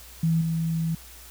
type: tone with level steps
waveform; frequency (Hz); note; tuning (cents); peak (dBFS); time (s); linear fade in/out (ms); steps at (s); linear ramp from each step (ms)
sine; 163.4; E3; -15; -19 / -23; 0.23-0.95; 5; 0.41; 5
effects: added 60 Hz sine -48 dBFS peak until 1.3 s + white hiss -47 dBFS RMS until 1.3 s